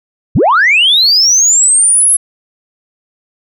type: linear sweep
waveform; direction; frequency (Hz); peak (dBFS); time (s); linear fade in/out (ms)
sine; up; 56.2 to 11000; -4; 0.35-2.17; 10
effects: tanh soft clip ceiling -2 dBFS